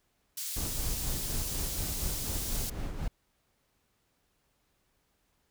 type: high-pass noise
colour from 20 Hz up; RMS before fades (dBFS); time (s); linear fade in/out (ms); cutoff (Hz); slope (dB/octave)
pink; -37; 0.37-2.7; 5; 5300; 12
type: noise with tremolo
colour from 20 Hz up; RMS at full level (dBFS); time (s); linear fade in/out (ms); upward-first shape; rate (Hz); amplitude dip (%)
brown; -33; 0.56-3.08; 5; sine; 4.1; 50
effects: pink hiss -74 dBFS RMS until 5.5 s